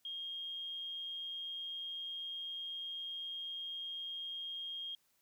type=tone; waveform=sine; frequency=3236 Hz; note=G#7; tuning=46 cents flat; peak=-40 dBFS; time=0.05-4.95 s; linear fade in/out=2 ms; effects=white hiss -75 dBFS RMS until 5.21 s